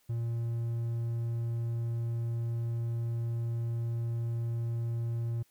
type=tone; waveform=triangle; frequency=116.54 Hz; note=A#2; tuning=in tune; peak=-28 dBFS; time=0.09-5.43 s; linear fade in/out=10 ms; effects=white hiss -69 dBFS RMS until 5.5 s